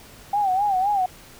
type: tone with vibrato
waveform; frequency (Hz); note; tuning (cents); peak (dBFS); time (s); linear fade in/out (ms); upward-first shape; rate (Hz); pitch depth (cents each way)
sine; 783; G5; -2; -18; 0.33-1.06; 5; sine; 3.9; 110
effects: pink hiss -46 dBFS RMS until 1.39 s